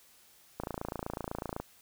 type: click train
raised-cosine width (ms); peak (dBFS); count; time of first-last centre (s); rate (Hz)
1; -21; 29; 0.6-1.6; 28
effects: white hiss -61 dBFS RMS until 1.81 s